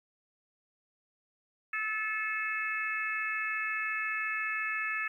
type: harmonic tone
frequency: 434.3 Hz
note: A4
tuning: 23 cents flat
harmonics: 3 / 4 / 5 / 6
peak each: -38 / -34 / -37 / -37 dBFS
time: 1.73-5.08 s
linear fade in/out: 5 ms
effects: 11-bit